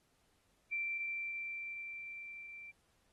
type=tone with level ramp; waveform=sine; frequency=2349 Hz; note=D7; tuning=in tune; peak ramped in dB=-34 to -48 dBFS; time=0.71-2.72 s; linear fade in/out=20 ms; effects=pink hiss -75 dBFS RMS until 3.12 s + AAC 32 kbps